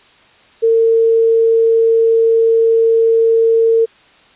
sine tone, 454.2 Hz, A#4, 45 cents flat, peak -8 dBFS, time 0.62-3.86 s, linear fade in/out 20 ms, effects white hiss -47 dBFS RMS until 4.35 s + resampled to 8000 Hz

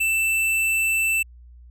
sine tone with hard clipping, 2660 Hz, E7, 15 cents sharp, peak -20 dBFS, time 0-1.23 s, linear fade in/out 10 ms, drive 14 dB, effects added 60 Hz sine -43 dBFS peak until 1.7 s

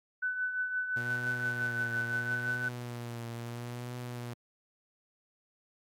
sine tone with tremolo, 1500 Hz, F#6, 23 cents sharp, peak -28 dBFS, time 0.22-2.69 s, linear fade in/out 10 ms, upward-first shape triangle, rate 5.8 Hz, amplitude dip 60%
sawtooth tone with vibrato, 119.9 Hz, A#2, 49 cents sharp, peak -34 dBFS, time 0.96-4.34 s, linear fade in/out 10 ms, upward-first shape triangle, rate 0.75 Hz, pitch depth 49 cents each way
effects AAC 64 kbps

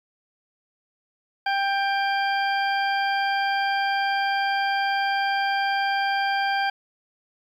harmonic tone with a mistuned harmonic, 790 Hz, G5, 13 cents sharp, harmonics 1 / 2 / 3 / 4 / 6, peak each -23 / -26 / -33 / -34 / -36 dBFS, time 1.46-6.7 s, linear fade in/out 5 ms, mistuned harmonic 4, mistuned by +17 cents, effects 9-bit

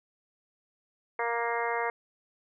harmonic tone, 234.2 Hz, A#3, 8 cents sharp, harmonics 2 / 3 / 4 / 5 / 6 / 7 / 8 / 9, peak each -33 / -35 / -33 / -37 / -41 / -39 / -38 / -37 dBFS, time 1.19-1.9 s, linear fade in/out 2 ms, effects none

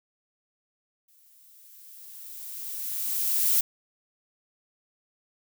violet noise with exponential growth, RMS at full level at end -21 dBFS, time 1.08-3.61 s, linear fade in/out 5 ms, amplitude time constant 550 ms, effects none

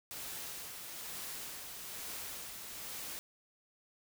white noise with tremolo, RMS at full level -43 dBFS, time 0.11-3.19 s, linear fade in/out 0 ms, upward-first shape sine, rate 1.1 Hz, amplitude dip 35%, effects none

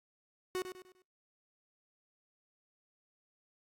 45% pulse tone with echo, 368.9 Hz, F#4, 5 cents flat, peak -33 dBFS, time 0.55-0.62 s, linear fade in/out 0 ms, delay 100 ms, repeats 4, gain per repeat -8 dB, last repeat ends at 1.02 s, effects noise-tail reverb RT60 0.2 s tail -23 dB re dry + AAC 64 kbps

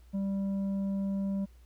sine tone with tanh clipping, 196 Hz, G3, in tune, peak -30 dBFS, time 0.13-1.46 s, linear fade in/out 20 ms, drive 6 dB, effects added 60 Hz sine -53 dBFS peak until 1.65 s + pink hiss -68 dBFS RMS until 1.65 s

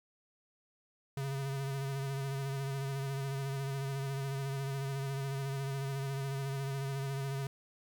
square tone with vibrato, 136.9 Hz, C#3, 21 cents flat, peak -35 dBFS, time 1.17-7.47 s, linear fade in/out 2 ms, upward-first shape sine, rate 14 Hz, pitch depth 30 cents each way, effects 11-bit

